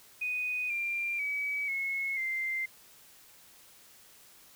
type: tone with pitch steps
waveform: sine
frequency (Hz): 2488 / 2381 / 2279 / 2181 / 2087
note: D#7 / D7 / C#7 / C#7 / C7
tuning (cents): -1 / +23 / +47 / -29 / -5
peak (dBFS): -30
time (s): 0.21-2.66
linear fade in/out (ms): 10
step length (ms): 490
effects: white hiss -57 dBFS RMS until 4.55 s